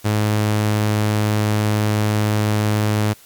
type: tone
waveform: sawtooth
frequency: 106 Hz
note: G#2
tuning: 36 cents sharp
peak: -12 dBFS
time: 0.04-3.14 s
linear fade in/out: 20 ms
effects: white hiss -47 dBFS RMS until 3.25 s + Opus 48 kbps